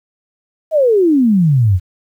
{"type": "exponential sweep", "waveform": "sine", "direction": "down", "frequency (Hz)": [659.3, 85], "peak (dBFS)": -8, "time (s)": [0.71, 1.8], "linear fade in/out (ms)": 50, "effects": ["8-bit"]}